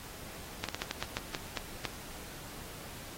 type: slowing click train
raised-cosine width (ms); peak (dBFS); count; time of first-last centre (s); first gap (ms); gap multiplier
0.2; -15; 10; 0.64-1.853; 47; 1.25
effects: pink hiss -47 dBFS RMS until 3.17 s + AAC 48 kbps